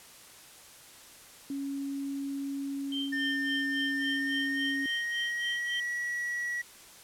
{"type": "tone", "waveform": "sine", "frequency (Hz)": 277.2, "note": "C#4", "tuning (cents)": 0, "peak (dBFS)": -32, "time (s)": [1.5, 4.86], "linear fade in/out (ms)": 2}
{"type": "tone with tremolo", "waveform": "sine", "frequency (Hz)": 3136, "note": "G7", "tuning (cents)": 0, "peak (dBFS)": -32, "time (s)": [2.92, 5.8], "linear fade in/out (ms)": 2, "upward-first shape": "sine", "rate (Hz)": 3.6, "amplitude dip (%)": 95}
{"type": "tone with pitch glide", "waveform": "triangle", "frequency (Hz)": [1800, 1929.2], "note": ["A6", "B6"], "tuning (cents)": [39, -41], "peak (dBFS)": -29, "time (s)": [3.12, 6.62], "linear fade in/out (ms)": 10, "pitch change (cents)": 120, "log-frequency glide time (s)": [3.94, 5.78]}
{"effects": ["white hiss -52 dBFS RMS until 7.03 s", "low-pass 12000 Hz 12 dB/octave"]}